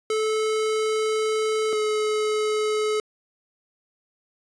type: tone pair in turn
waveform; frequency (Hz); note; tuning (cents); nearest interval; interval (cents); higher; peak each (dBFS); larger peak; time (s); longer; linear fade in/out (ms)
square; 434.9 / 427.9; A4 / A4; -20 / -48; unison; 28; first; -22; neither; 0.1-1.73 / 1.73-3; first; 2
effects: resampled to 22050 Hz

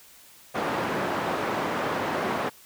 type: band-pass noise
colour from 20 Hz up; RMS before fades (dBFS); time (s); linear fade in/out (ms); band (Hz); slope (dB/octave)
white; -28; 0.54-2.5; 20; 160 to 1100; 12
effects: white hiss -52 dBFS RMS until 2.65 s

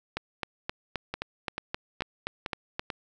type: two click trains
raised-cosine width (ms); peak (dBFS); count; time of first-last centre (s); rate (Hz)
0.3; -16 / -14; 5 / 11; 1.14-2.902 / 0.17-2.795; 2.27 / 3.81
effects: none

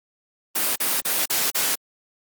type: noise bursts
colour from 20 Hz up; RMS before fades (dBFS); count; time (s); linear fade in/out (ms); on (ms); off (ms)
white; -22; 5; 0.55-1.756; 10; 210; 39
effects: high-pass 200 Hz 12 dB/octave + Opus 32 kbps

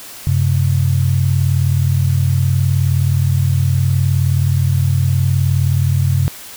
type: tone pair together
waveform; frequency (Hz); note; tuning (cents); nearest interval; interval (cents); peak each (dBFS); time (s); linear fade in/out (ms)
sine; 94.4 / 133.66; F#2 / C3; +35 / +37; tritone; 602; -14; 0.27-6.28; 0
effects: white hiss -34 dBFS RMS until 6.56 s

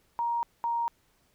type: tone pair in turn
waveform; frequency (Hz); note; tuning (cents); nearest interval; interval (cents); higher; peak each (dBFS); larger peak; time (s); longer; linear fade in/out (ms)
sine; 940 / 936.1; A#5 / A#5; +14 / +7; unison; 7; first; -26; neither; 0.19-0.43 / 0.64-0.88; neither; 0
effects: pink hiss -68 dBFS RMS until 1.34 s

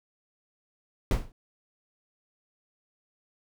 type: noise with exponential decay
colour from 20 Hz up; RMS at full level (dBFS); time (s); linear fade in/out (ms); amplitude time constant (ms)
brown; -17; 1.11-1.32; 2; 45
effects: none

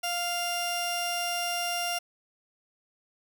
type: tone pair together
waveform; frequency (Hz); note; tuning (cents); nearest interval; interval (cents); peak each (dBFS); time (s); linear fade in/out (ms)
sawtooth; 698.5 / 2794; F5 / F7; 0 / 0; 2 octaves; 2400; -27; 0.03-1.99; 10
effects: none

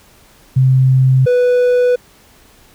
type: tone pair in turn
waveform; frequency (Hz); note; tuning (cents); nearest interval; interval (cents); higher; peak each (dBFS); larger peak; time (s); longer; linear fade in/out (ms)
sine / triangle; 130.81 / 493.9; C3 / B4; 0 / 0; octave + major seventh; 2300; second; -7; neither; 0.56-1.26 / 1.26-1.96; neither; 10
effects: pink hiss -47 dBFS RMS until 2.74 s

